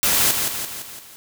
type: noise with echo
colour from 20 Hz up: white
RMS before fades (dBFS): -18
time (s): 0.03-0.31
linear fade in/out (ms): 0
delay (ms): 170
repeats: 5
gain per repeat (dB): -5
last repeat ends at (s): 1.16
effects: none